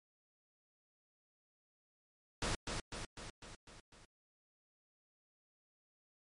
pink noise with echo, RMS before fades -36 dBFS, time 2.42-2.55 s, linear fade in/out 2 ms, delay 250 ms, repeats 6, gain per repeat -4 dB, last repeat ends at 4.05 s, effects low-pass 9000 Hz 12 dB/octave + MP3 48 kbps

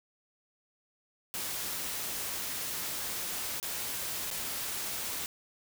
white noise with dropouts, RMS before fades -36 dBFS, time 1.34-5.26 s, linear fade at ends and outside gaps 0 ms, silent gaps 3.6-3.628 / 4.303-4.312 s, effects none

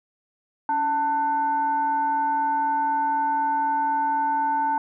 sine tone with frequency modulation, 890 Hz, A5, 20 cents sharp, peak -20 dBFS, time 0.69-4.78 s, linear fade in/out 2 ms, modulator 608 Hz, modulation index 0.39, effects none

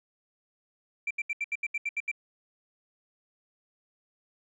sine tone bursts, 2349 Hz, D7, in tune, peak -26 dBFS, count 10, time 1.07-2.115 s, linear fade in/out 5 ms, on 37 ms, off 75 ms, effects tanh soft clip ceiling -25 dBFS

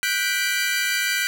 sawtooth chord, G major seventh, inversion third, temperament equal with one note detuned, 1467.2 / 1568 / 1975.5 / 2349 Hz, F#6 / G6 / B6 / D7, -15 / 0 / 0 / 0 cents, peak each -23 dBFS, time 0.03-1.27 s, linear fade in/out 0 ms, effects none

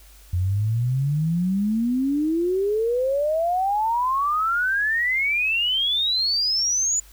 sine exponential sweep, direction up, 86.9 to 7040 Hz, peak -19 dBFS, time 0.33-7 s, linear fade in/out 5 ms, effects added 50 Hz sine -47 dBFS peak until 7.12 s + white hiss -52 dBFS RMS until 7.12 s

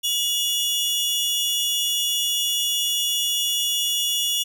sawtooth tone pair together, 2873 / 3419 Hz, F7 / G#7, +48 / +50 cents, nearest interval minor third, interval 302 cents, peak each -20 / -21 dBFS, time 0.03-4.44 s, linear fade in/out 20 ms, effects none

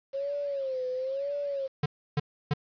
sine tone with vibrato, 540 Hz, C#5, 45 cents flat, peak -29 dBFS, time 0.13-1.68 s, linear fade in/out 20 ms, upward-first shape sine, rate 1 Hz, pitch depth 110 cents each way
square tone bursts, 146.83 Hz, D3, in tune, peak -24 dBFS, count 3, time 1.83-2.537 s, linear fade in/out 5 ms, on 29 ms, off 310 ms
effects resampled to 11025 Hz + 9-bit

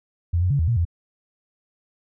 sine tone with pitch steps, 85.7 / 90.6 / 140.8 / 81.1 / 117.5 / 84.9 Hz, F2 / F#2 / C#3 / E2 / A#2 / F2, -32 / -36 / +27 / -28 / +14 / -48 cents, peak -17 dBFS, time 0.33-0.852 s, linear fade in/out 10 ms, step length 87 ms, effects none

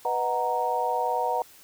sine chord, B major seventh, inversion none, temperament equal, 493.9 / 622.3 / 740 / 932.3 Hz, B4 / D#5 / F#5 / A#5, 0 / 0 / 0 / 0 cents, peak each -30 / -33 / -28 / -27 dBFS, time 0.05-1.42 s, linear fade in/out 2 ms, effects white hiss -52 dBFS RMS until 1.63 s

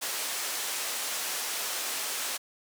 white band-pass noise, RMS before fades -33 dBFS, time 0.01-2.38 s, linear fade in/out 20 ms, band 410 to 11000 Hz, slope 12 dB/octave, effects none

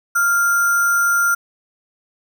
sine tone with sample-and-hold, 1396.9 Hz, F6, in tune, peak -13 dBFS, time 0.15-1.35 s, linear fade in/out 10 ms, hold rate 7350 Hz, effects none

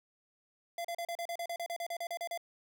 square tone bursts, 684 Hz, F5, 36 cents flat, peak -36 dBFS, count 16, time 0.78-2.376 s, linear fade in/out 2 ms, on 66 ms, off 36 ms, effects none

